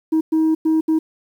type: tone bursts at uneven times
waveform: sine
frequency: 317.6 Hz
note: D#4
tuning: 36 cents sharp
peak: -11 dBFS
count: 4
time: 0.12-0.21 / 0.32-0.55 / 0.65-0.81 / 0.88-0.99 s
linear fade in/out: 10 ms
effects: tanh soft clip ceiling -12 dBFS + 8-bit